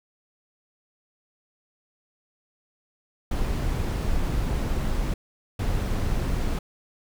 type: noise bursts at uneven times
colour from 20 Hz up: brown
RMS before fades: -25 dBFS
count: 2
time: 3.31-5.14 / 5.59-6.59 s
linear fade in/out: 5 ms
effects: none